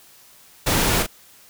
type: noise with echo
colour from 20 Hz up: pink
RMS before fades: -20 dBFS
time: 0.66-1.03 s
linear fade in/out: 10 ms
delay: 37 ms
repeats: 1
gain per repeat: -6 dB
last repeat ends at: 1.067 s
effects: white hiss -50 dBFS RMS until 1.49 s